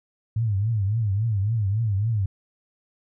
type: tone with vibrato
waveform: sine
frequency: 105.8 Hz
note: G#2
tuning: 33 cents sharp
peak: -20 dBFS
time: 0.36-2.26 s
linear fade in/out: 5 ms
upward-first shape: triangle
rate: 3.6 Hz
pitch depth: 200 cents each way
effects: none